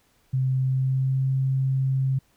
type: tone with pitch glide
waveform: sine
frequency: 130.81 to 133.17 Hz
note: C3 to C3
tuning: 0 to +31 cents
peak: -20 dBFS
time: 0.33-2.19 s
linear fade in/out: 10 ms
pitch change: +31 cents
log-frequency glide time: 0.58-1.27 s
effects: pink hiss -64 dBFS RMS until 2.36 s